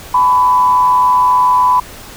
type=tone with frequency modulation; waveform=sine; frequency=998 Hz; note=B5; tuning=18 cents sharp; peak=-7 dBFS; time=0.14-1.8 s; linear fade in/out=5 ms; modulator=143 Hz; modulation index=0.37; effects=pink hiss -33 dBFS RMS until 2.16 s